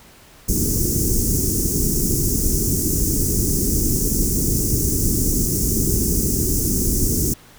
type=band-stop noise; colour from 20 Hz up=pink; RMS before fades=-19 dBFS; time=0.48-7.34 s; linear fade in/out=10 ms; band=410 to 5700 Hz; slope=48 dB/octave; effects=pink hiss -47 dBFS RMS until 7.58 s